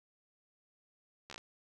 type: slowing click train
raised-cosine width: 0.2 ms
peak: -29 dBFS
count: 6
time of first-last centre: 1.3-1.379 s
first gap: 13 ms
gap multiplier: 1.1
effects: none